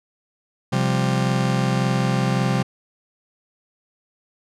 40% pulse chord, C suspended fourth, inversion none, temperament just, 130.81 / 174.42 / 196.22 Hz, C3 / F3 / G3, 0 / -2 / +2 cents, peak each -20 / -24 / -23 dBFS, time 0.72-2.63 s, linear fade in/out 10 ms, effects low-pass 8000 Hz 12 dB/octave

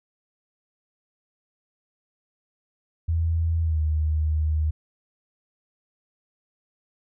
sine tone with pitch glide, 82.41 to 77.34 Hz, E2 to D#2, 0 to -10 cents, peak -20 dBFS, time 3.08-4.71 s, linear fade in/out 10 ms, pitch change -110 cents, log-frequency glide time 3.62-3.8 s, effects none

